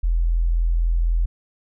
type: tone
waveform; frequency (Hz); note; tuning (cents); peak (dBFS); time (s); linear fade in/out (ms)
sine; 42; E1; +33; -16; 0.03-1.26; 10
effects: none